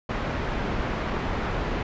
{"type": "low-pass noise", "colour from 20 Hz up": "pink", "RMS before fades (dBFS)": -28, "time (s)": [0.09, 1.83], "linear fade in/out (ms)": 5, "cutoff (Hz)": 2000, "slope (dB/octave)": 12, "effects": ["resampled to 16000 Hz"]}